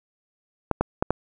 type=clicks; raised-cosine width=1 ms; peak=-6 dBFS; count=4; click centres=0.713 / 0.81 / 1.025 / 1.106 s; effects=none